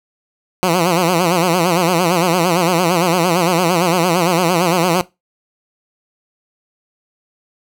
10% pulse tone with vibrato, 174.61 Hz, F3, in tune, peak -4 dBFS, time 0.63-5.01 s, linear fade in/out 0 ms, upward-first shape sine, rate 8.8 Hz, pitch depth 120 cents each way, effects noise-tail reverb RT60 0.2 s tail -19 dB re dry

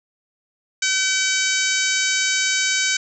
harmonic tone, 764 Hz, G5, 45 cents flat, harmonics 2 / 3 / 4 / 5 / 6 / 7 / 8 / 9 / 10, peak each -24 / -24 / -28 / -28 / -28 / -30 / -25 / -27 / -31 dBFS, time 0.82-2.97 s, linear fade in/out 5 ms, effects none

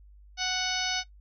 harmonic tone with a mistuned harmonic, 740 Hz, F#5, in tune, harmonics 1 / 2 / 3 / 4 / 5 / 6 / 7 / 8, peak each -35 / -35 / -35 / -35 / -35 / -35 / -35 / -35 dBFS, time 0.37-1.04 s, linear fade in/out 50 ms, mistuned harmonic 8, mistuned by +20 cents, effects noise-tail reverb RT60 0.1 s tail -18 dB re dry + added 50 Hz sine -50 dBFS peak until 1.2 s

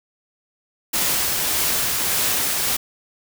white noise with tremolo, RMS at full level -20 dBFS, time 0.93-2.77 s, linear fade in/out 10 ms, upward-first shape triangle, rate 1.7 Hz, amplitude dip 25%, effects none

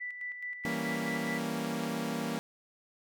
sine tone with tremolo, 1977 Hz, B6, 1 cent sharp, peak -35 dBFS, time 0-1.39 s, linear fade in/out 20 ms, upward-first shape square, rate 4.7 Hz, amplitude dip 50%
sawtooth chord, E diminished seventh, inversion none, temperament equal, 164.81 / 196 / 233.1 / 277.2 Hz, E3 / G3 / Bb3 / Db4, 0 / 0 / 0 / 0 cents, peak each -35 / -36 / -31 / -36 dBFS, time 0.65-2.39 s, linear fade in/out 0 ms
effects none

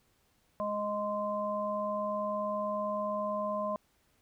harmonic tone, 207.7 Hz, G#3, in tune, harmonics 1 / 3 / 5, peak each -39 / -33 / -35 dBFS, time 0.6-3.76 s, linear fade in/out 0 ms, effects pink hiss -71 dBFS RMS until 4.21 s

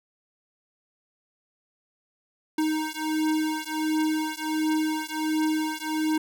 square beating tone pair, 311.1 / 312.5 Hz, D#4 / D#4, 0 / +8 cents, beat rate 1.4 Hz, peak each -28 dBFS, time 2.58-6.18 s, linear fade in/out 5 ms, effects none

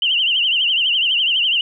sine tone with vibrato, 2950 Hz, F#7, 6 cents flat, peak -14 dBFS, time 0.02-1.61 s, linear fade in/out 2 ms, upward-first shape triangle, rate 12 Hz, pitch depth 150 cents each way, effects none

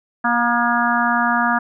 harmonic tone with a mistuned harmonic, 237.7 Hz, A#3, 34 cents sharp, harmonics 1 / 3 / 4 / 5 / 6 / 7, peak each -22 / -22 / -22 / -22 / -22 / -22 dBFS, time 0.24-1.59 s, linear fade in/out 10 ms, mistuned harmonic 5, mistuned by +27 cents, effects none

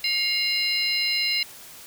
sine tone cluster, 2149 / 2805 / 4105 / 5050 Hz, C7 / F7 / C8 / D#8, +46 / +7 / -34 / +25 cents, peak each -27 / -28 / -25 / -29 dBFS, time 0.04-1.43 s, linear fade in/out 2 ms, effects white hiss -44 dBFS RMS until 1.86 s

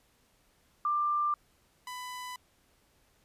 sine / sawtooth tone pair in turn, 1187 / 998.1 Hz, D6 / B5, +18 / +18 cents, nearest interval minor third, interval 300 cents, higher first, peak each -26 / -35 dBFS, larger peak first, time 0.85-1.34 / 1.87-2.36 s, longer neither, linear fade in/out 2 ms, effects pink hiss -68 dBFS RMS until 3.24 s + resampled to 32000 Hz

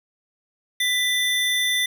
square tone pair together, 1990 / 3549 Hz, B6 / A7, +13 / +14 cents, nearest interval minor seventh, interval 1001 cents, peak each -23 dBFS, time 0.8-1.86 s, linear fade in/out 5 ms, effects none

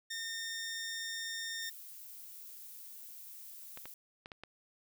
15% pulse tone, 1824 Hz, A#6, 38 cents flat, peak -32 dBFS, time 0.1-1.7 s, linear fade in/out 10 ms
violet noise, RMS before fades -50 dBFS, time 1.62-3.94 s, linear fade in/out 2 ms
clicks, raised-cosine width 0.3 ms, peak -30 dBFS, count 5, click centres 3.774 / 3.856 / 4.259 / 4.318 / 4.436 s
effects none

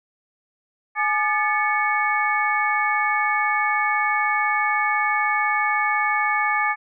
sine tone cluster, 842 / 1206 / 1738 / 2217 Hz, G#5 / D6 / A6 / C#7, +24 / +46 / -22 / 0 cents, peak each -24 dBFS, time 0.95-6.76 s, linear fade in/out 50 ms, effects none

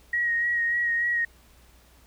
sine tone with vibrato, 1890 Hz, A#6, 23 cents sharp, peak -22 dBFS, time 0.13-1.25 s, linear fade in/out 5 ms, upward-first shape sine, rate 3.4 Hz, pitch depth 25 cents each way, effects added 60 Hz sine -56 dBFS peak until 2.06 s + pink hiss -58 dBFS RMS until 2.06 s

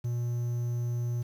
triangle tone with quantisation, 120 Hz, B2, 49 cents flat, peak -26 dBFS, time 0.04-1.23 s, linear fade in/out 10 ms, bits 9, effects none

